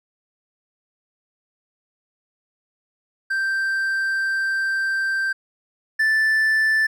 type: tone pair in turn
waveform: triangle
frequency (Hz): 1568 / 1760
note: G6 / A6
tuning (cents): 0 / 0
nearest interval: major second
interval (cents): 200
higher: second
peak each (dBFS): -18 / -14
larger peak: second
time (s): 3.3-5.33 / 5.99-6.87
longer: first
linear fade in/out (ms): 10
effects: none